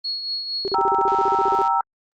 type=tone with tremolo; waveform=sine; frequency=4330 Hz; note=C#8; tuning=41 cents flat; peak=-22 dBFS; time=0.04-0.75 s; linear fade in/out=10 ms; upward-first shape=triangle; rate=4.3 Hz; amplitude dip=55%
type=tone bursts; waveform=sine; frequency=392 Hz; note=G4; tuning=in tune; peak=-21 dBFS; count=15; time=0.65-1.617 s; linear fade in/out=0 ms; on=29 ms; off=38 ms
type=chord; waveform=sine; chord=E diminished; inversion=first; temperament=equal; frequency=784 / 932.3 / 1318.5 Hz; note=G5 / Bb5 / E6; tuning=0 / 0 / 0 cents; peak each=-22 / -20 / -22 dBFS; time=0.74-1.81 s; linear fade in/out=2 ms
type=click train; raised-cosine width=0.2 ms; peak=-24 dBFS; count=69; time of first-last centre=1.08-1.676 s; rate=114 Hz
effects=Opus 24 kbps